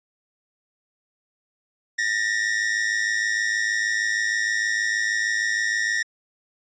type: tone pair together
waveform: 45% pulse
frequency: 1794.6 / 1901 Hz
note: A6 / A#6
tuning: +34 / +33 cents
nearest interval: minor second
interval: 99 cents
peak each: -24 dBFS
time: 1.98-6.03 s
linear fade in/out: 10 ms
effects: resampled to 16000 Hz